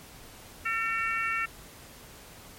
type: harmonic tone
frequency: 452 Hz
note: A4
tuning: 47 cents sharp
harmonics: 3 / 4 / 5 / 6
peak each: -31 / -32 / -33 / -34 dBFS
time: 0.65-1.46 s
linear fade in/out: 10 ms
effects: pink hiss -49 dBFS RMS until 2.58 s + MP3 64 kbps